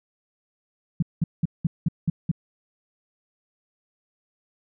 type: tone bursts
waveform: sine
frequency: 164.81 Hz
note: E3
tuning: in tune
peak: -17 dBFS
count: 7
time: 1-2.315 s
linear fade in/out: 5 ms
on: 25 ms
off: 190 ms
effects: none